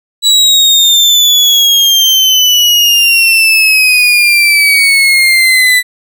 35% pulse exponential sweep, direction down, 3938 to 1979 Hz, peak -3 dBFS, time 0.22-5.83 s, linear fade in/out 50 ms, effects none

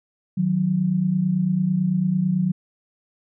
sine tone pair together, 155.56 / 184.58 Hz, D#3 / F#3, 0 / -4 cents, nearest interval minor third, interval 296 cents, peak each -24 / -19 dBFS, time 0.37-2.52 s, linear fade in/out 10 ms, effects none

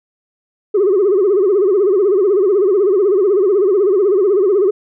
sine tone with vibrato, 391.9 Hz, G4, in tune, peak -8 dBFS, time 0.74-4.71 s, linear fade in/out 10 ms, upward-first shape sine, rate 16 Hz, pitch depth 150 cents each way, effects tanh soft clip ceiling -7 dBFS

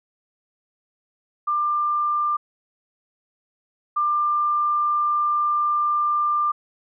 sine tone pair in turn, 1192 / 1192 Hz, D6 / D6, +25 / +25 cents, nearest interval unison, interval 0 cents, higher neither, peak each -19 / -18 dBFS, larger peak second, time 1.47-2.37 / 3.96-6.52 s, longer second, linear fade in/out 10 ms, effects none

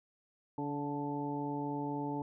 harmonic tone with a mistuned harmonic, 144 Hz, D3, 34 cents flat, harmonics 1 / 2 / 3 / 4 / 5 / 6, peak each -42 / -37 / -43 / -49 / -49 / -40 dBFS, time 0.58-2.22 s, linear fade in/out 2 ms, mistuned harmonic 6, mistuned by +24 cents, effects none

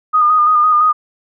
sine tone with vibrato, 1229 Hz, D#6, 22 cents flat, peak -8 dBFS, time 0.13-0.93 s, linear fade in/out 20 ms, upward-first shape square, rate 5.9 Hz, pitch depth 28 cents each way, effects none

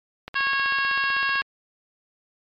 click train, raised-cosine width 0.3 ms, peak -18 dBFS, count 19, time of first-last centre 0.28-1.419 s, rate 15.8 Hz
harmonic tone, 548 Hz, C#5, 20 cents flat, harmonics 2 / 3 / 4 / 5 / 6 / 7 / 8 / 9, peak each -27 / -23 / -37 / -28 / -36 / -39 / -37 / -40 dBFS, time 0.35-1.42 s, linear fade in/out 10 ms
effects MP3 64 kbps

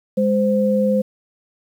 sine tone pair together, 205.5 / 517.8 Hz, G#3 / C5, -18 / -18 cents, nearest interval octave + major third, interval 1600 cents, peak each -17 dBFS, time 0.17-1.02 s, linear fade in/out 10 ms, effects 8-bit

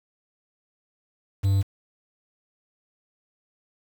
triangle tone with quantisation, 98 Hz, G2, in tune, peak -16 dBFS, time 1.43-1.63 s, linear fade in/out 20 ms, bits 7, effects none

